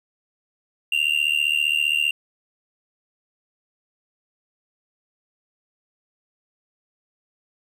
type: tone with amplitude modulation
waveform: triangle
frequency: 2783 Hz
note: F7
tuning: 7 cents flat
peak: -13 dBFS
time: 0.92-2.11 s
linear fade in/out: 5 ms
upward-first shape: sine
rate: 75.2 Hz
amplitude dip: 90%
effects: 9-bit